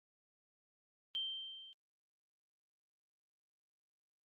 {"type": "tone with level ramp", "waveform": "sine", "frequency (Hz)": 3136, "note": "G7", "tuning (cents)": 0, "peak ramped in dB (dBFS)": [-35, -54], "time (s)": [1.15, 1.73], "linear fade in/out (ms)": 0, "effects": ["Opus 32 kbps"]}